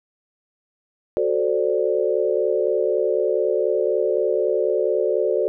sine chord, D dominant seventh, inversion first, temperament equal, 370 / 440 / 523.3 / 587.3 Hz, F#4 / A4 / C5 / D5, 0 / 0 / 0 / 0 cents, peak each -23 / -22 / -24 / -24 dBFS, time 1.17-5.48 s, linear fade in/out 0 ms, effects none

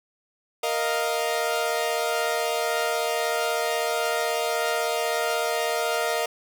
sawtooth chord, Bb suspended fourth, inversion none, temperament equal, 466.2 / 622.3 / 698.5 Hz, Bb4 / Eb5 / F5, 0 / 0 / 0 cents, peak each -24 dBFS, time 0.63-6.26 s, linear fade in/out 5 ms, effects none

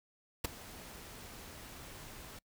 pink noise with ADSR envelope, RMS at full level -31 dBFS, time 0.44-2.39 s, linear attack 8 ms, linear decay 13 ms, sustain -19 dB, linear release 5 ms, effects noise-tail reverb RT60 0.1 s tail -26 dB re dry

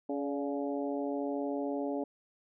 harmonic tone with a mistuned harmonic, 140.7 Hz, C#3, 26 cents sharp, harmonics 2 / 3 / 4 / 5 / 6, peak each -34 / -38 / -38 / -42 / -45 dBFS, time 0.09-2.04 s, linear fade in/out 5 ms, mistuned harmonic 4, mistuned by +41 cents, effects none

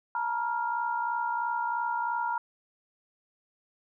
sine tone cluster, 890 / 953 / 1396 Hz, A5 / A#5 / F6, +20 / +38 / -1 cents, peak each -35 / -29 / -34 dBFS, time 0.15-2.38 s, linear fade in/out 2 ms, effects none

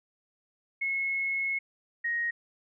sine tone pair in turn, 2179 / 1876 Hz, C#7 / A#6, -30 / +11 cents, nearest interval minor third, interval 259 cents, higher first, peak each -27 dBFS, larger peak neither, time 0.81-1.59 / 2.04-2.31 s, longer first, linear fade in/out 10 ms, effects none

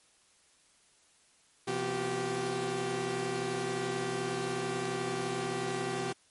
sawtooth tone cluster, 129.6 / 170.6 / 243.2 / 357.5 / 388.9 Hz, C3 / F3 / B3 / F4 / G4, -16 / -40 / -26 / +41 / -14 cents, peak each -37 / -38 / -38 / -35 / -30 dBFS, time 1.67-6.13 s, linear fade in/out 10 ms, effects white hiss -65 dBFS RMS until 6.3 s + MP3 48 kbps

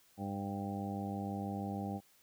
harmonic tone with a mistuned harmonic, 100 Hz, G2, 35 cents sharp, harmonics 1 / 2 / 3 / 4 / 5 / 6 / 7 / 8, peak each -43 / -39 / -45 / -51 / -50 / -52 / -51 / -44 dBFS, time 0.17-2.01 s, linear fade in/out 50 ms, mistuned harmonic 8, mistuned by -30 cents, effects white hiss -67 dBFS RMS until 2.22 s

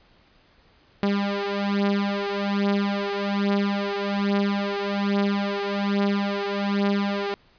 sawtooth beating tone pair, 200.1 / 201.3 Hz, G3 / G3, +36 / +46 cents, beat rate 1.2 Hz, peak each -21 dBFS, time 1.03-7.34 s, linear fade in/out 0 ms, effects pink hiss -58 dBFS RMS until 7.58 s + resampled to 11025 Hz

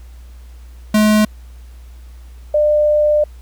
square / sine tone pair in turn, 213.2 / 598.7 Hz, G#3 / D5, +46 / +33 cents, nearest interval octave + tritone, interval 1787 cents, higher second, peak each -10 dBFS, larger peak neither, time 0.94-1.25 / 2.54-3.24 s, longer second, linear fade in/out 5 ms, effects added 60 Hz sine -34 dBFS peak until 3.41 s + pink hiss -52 dBFS RMS until 3.41 s

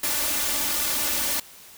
white noise with comb filter, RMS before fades -25 dBFS, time 0.03-1.4 s, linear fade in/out 5 ms, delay 3.4 ms, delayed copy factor +0.8, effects white hiss -47 dBFS RMS until 1.77 s

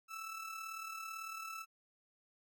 30% pulse tone with amplitude modulation, 1318.5 Hz, E6, in tune, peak -38 dBFS, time 0.08-1.66 s, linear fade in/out 50 ms, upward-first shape sine, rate 38 Hz, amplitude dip 50%, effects MP3 96 kbps

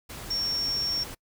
sine tone in noise, 5500 Hz, F8, 27 cents flat, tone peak -26 dBFS, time 0.3-1.04 s, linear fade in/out 10 ms, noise pink, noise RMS -40 dBFS, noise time 0.09-1.15 s, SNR +11 dB, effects noise-tail reverb RT60 0.1 s tail -26 dB re dry

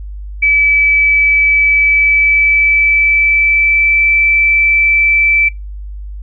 sine tone with pitch glide, 2299 to 2323 Hz, D7 to D7, -37 to -20 cents, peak -7 dBFS, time 0.42-5.49 s, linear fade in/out 10 ms, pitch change +17 cents, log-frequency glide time 1.83-4.08 s, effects noise-tail reverb RT60 0.2 s tail -25 dB re dry + added 50 Hz sine -23 dBFS peak until 6.22 s

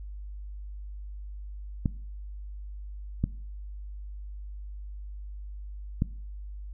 clicks, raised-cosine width 5 ms, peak -12 dBFS, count 3, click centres 1.858 / 3.24 / 6.021 s, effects noise-tail reverb RT60 0.5 s tail -20 dB re dry + added 50 Hz sine -37 dBFS peak until 6.73 s

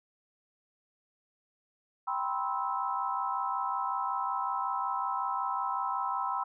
sine chord, C major seventh, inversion second, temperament just, 784.9 / 981.1 / 1046.5 / 1308.1 Hz, G5 / B5 / C6 / E6, +2 / -12 / 0 / -14 cents, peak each -36 / -34 / -35 / -35 dBFS, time 2.07-6.44 s, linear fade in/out 10 ms, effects none

